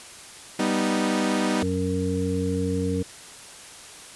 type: chord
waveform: sawtooth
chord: G augmented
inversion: none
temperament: equal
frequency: 196 / 246.9 / 311.1 Hz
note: G3 / B3 / D#4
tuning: 0 / 0 / 0 cents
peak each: -22 dBFS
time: 0.59-1.63 s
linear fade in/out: 5 ms
type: harmonic tone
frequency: 92.5 Hz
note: F#2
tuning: in tune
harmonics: 1 / 2 / 3 / 5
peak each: -28 / -28 / -28 / -28 dBFS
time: 1.62-3.03 s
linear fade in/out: 10 ms
effects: white hiss -43 dBFS RMS until 4.15 s + resampled to 24000 Hz